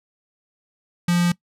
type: tone with notch filter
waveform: square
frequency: 174.61 Hz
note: F3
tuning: in tune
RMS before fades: -18 dBFS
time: 1.08-1.32 s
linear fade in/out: 5 ms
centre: 590 Hz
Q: 0.75
effects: noise-tail reverb RT60 0.1 s tail -21 dB re dry + low-pass 12000 Hz 12 dB/octave